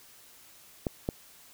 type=clicks; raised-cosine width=2 ms; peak=-15 dBFS; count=2; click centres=0.868 / 1.089 s; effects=white hiss -55 dBFS RMS until 1.53 s